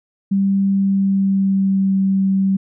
sine tone with pitch glide, 196 to 193.08 Hz, G3 to G3, 0 to -26 cents, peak -13 dBFS, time 0.31-2.57 s, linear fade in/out 10 ms, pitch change -26 cents, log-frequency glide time 0.7-1.95 s, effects none

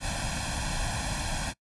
pink noise with comb filter, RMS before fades -31 dBFS, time 0-1.54 s, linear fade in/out 50 ms, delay 1.2 ms, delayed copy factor +1, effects noise-tail reverb RT60 0.1 s tail -23 dB re dry + resampled to 24000 Hz

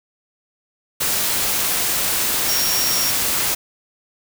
sine tone in noise, 5588 Hz, F8, in tune, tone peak -21 dBFS, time 2.48-3.11 s, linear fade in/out 10 ms, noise white, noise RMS -20 dBFS, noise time 1-3.55 s, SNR -4 dB, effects none

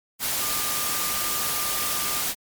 sine tone in noise, 1200 Hz, D6, 37 cents sharp, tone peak -34 dBFS, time 0.38-2.24 s, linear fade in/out 50 ms, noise white, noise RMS -26 dBFS, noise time 0.19-2.35 s, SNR -11 dB, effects MP3 96 kbps

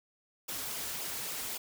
white noise with flanger, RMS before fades -38 dBFS, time 0.48-1.58 s, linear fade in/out 10 ms, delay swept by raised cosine 0.49 to 5.99 ms, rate 3.7 Hz, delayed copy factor -0.65, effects none

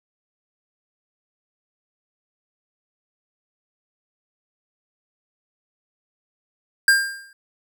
square tone with exponential decay, 1600 Hz, G6, 35 cents sharp, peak -10 dBFS, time 6.88-7.33 s, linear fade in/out 2 ms, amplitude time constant 96 ms, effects none

